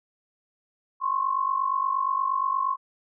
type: tone pair together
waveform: sine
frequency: 1044.5 / 1093 Hz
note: C6 / C#6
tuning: -3 / -25 cents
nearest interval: minor second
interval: 78 cents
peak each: -26 / -25 dBFS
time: 1-2.77 s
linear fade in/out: 50 ms
effects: none